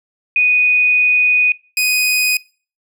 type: tone pair in turn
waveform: sine / sawtooth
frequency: 2482 / 2495 Hz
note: D#7 / D#7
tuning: -5 / +4 cents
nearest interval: unison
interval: 9 cents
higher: second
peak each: -10 dBFS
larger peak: neither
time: 0.36-1.52 / 1.77-2.37 s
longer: first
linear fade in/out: 2 ms
effects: noise-tail reverb RT60 0.4 s tail -23 dB re dry